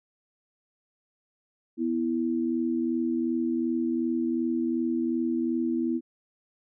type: tone pair together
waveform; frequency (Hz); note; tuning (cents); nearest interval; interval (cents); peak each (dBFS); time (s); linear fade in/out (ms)
sine; 246.9 / 329.6; B3 / E4; 0 / 0; perfect fourth; 500; -27; 1.77-6.01; 50
effects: none